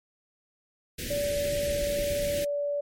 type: band-stop noise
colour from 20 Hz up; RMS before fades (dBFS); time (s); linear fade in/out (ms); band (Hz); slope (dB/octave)
pink; -34; 0.98-2.45; 10; 520 to 1700; 48
type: tone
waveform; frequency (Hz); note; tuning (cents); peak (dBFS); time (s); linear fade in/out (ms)
sine; 577; D5; -31; -26; 1.1-2.81; 10
effects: MP3 64 kbps